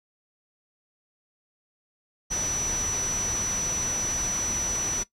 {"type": "tone in noise", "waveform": "sine", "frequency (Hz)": 5920, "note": "F#8", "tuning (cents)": 0, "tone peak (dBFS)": -25, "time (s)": [2.3, 5.04], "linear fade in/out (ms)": 20, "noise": "pink", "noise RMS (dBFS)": -34, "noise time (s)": [2.3, 5.04], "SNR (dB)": 6, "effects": ["noise-tail reverb RT60 0.1 s tail -17 dB re dry", "low-pass 10000 Hz 12 dB/octave"]}